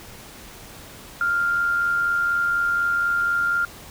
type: tone with amplitude modulation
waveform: sine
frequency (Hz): 1396.9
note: F6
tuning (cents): 0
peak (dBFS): -17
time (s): 1.21-3.65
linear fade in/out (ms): 2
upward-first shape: sine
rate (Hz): 84.1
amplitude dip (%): 35
effects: pink hiss -42 dBFS RMS until 3.9 s